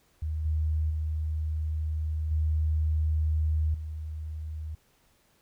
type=tone with level steps; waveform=sine; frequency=77.78 Hz; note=D#2; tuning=in tune; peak=-28 / -24 / -27 / -23 / -33 dBFS; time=0.22-4.75 s; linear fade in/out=5 ms; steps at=0.45 / 0.9 / 2.31 / 3.74 s; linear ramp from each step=5 ms; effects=pink hiss -66 dBFS RMS until 5.41 s